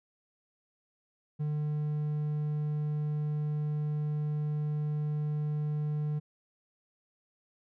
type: tone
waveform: triangle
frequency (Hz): 150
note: D3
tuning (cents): +37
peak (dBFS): -27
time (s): 1.39-6.2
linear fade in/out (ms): 20
effects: none